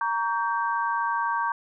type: chord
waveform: sine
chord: G diminished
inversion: first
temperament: equal with one note detuned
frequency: 932.3 / 1132 / 1568 Hz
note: Bb5 / Db6 / G6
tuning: 0 / +36 / 0 cents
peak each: -26 / -28 / -30 dBFS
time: 0.01-1.52 s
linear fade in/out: 2 ms
effects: none